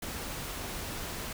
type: noise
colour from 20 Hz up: pink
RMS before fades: -38 dBFS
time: 0.02-1.33 s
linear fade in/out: 5 ms
effects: none